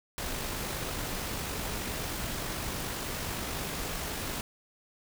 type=noise with amplitude modulation; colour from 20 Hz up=pink; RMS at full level=-34 dBFS; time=0.18-4.41 s; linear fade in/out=0 ms; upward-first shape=sine; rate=49.6 Hz; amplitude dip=25%; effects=none